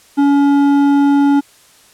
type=tone with hard clipping; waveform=triangle; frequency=282.8 Hz; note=C#4; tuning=35 cents sharp; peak=-10 dBFS; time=0.17-1.41 s; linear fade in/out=20 ms; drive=12 dB; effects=white hiss -47 dBFS RMS until 1.93 s + low-pass 11000 Hz 12 dB/octave